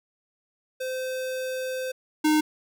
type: tone pair in turn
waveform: square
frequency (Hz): 516 / 306.8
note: C5 / D#4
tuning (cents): -24 / -24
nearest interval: major sixth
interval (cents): 900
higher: first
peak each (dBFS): -29 / -19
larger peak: second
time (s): 0.8-1.92 / 2.24-2.41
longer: first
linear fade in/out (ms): 10
effects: none